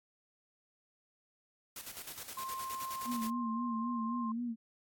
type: noise with tremolo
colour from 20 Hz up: white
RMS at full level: -44 dBFS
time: 1.76-3.3 s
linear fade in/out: 2 ms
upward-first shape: square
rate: 9.6 Hz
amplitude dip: 60%
type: tone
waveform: sine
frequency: 1056 Hz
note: C6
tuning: 16 cents sharp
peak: -38 dBFS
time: 2.37-4.32 s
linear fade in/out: 5 ms
type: tone with vibrato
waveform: sine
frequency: 233.1 Hz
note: A#3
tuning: in tune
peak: -34 dBFS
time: 3.05-4.56 s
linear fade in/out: 50 ms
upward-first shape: sine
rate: 3.8 Hz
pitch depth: 73 cents each way
effects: AAC 64 kbps